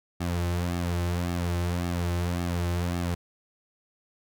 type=tone with flanger; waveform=sawtooth; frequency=87.31 Hz; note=F2; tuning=in tune; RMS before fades=-28 dBFS; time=0.2-3.15 s; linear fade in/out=10 ms; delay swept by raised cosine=2 to 4.3 ms; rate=1.8 Hz; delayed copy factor=-0.7; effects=none